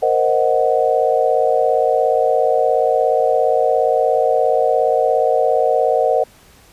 sine chord, C half-diminished seventh, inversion third, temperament equal, 466.2 / 523.3 / 622.3 / 740 Hz, Bb4 / C5 / Eb5 / Gb5, 0 / 0 / 0 / 0 cents, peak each -18 dBFS, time 0.02-6.24 s, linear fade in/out 10 ms, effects pink hiss -48 dBFS RMS until 6.72 s + resampled to 32000 Hz

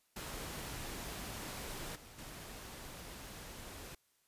pink noise with level steps, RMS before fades -44 / -55 / -49 dBFS, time 0.16-3.95 s, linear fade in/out 5 ms, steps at 1.95 / 2.18 s, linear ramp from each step 10 ms, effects white hiss -75 dBFS RMS until 4.27 s + resampled to 32000 Hz

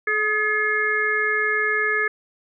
harmonic tone with a mistuned harmonic, 427.4 Hz, G#4, 50 cents sharp, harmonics 1 / 3 / 4 / 5, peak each -27 / -28 / -21 / -25 dBFS, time 0.07-2.08 s, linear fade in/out 5 ms, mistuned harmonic 3, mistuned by -34 cents, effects none

